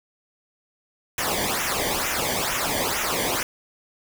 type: noise with flanger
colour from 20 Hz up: pink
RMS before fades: -25 dBFS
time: 1.18-3.43 s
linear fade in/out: 2 ms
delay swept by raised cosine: 0.22 to 0.77 ms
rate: 2.2 Hz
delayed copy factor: -0.8
effects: none